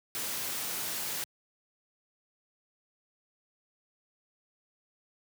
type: noise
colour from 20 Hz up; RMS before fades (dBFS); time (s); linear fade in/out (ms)
white; -35; 0.15-1.24; 0
effects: high-pass 100 Hz 12 dB/octave